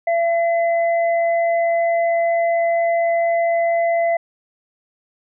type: tone pair together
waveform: sine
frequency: 676.1 / 2026 Hz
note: E5 / B6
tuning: +44 / +44 cents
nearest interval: octave + perfect fifth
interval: 1900 cents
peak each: -15 / -27 dBFS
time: 0.07-4.17 s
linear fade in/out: 5 ms
effects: none